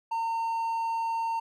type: tone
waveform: triangle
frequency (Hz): 912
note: A#5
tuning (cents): -38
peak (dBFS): -25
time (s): 0.11-1.4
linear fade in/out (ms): 10
effects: none